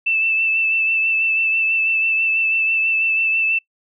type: tone with vibrato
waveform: sine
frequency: 2648 Hz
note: E7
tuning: 7 cents sharp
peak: -15 dBFS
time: 0.06-3.59 s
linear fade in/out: 10 ms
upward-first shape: sine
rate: 6.1 Hz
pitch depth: 21 cents each way
effects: noise-tail reverb RT60 0.1 s tail -24 dB re dry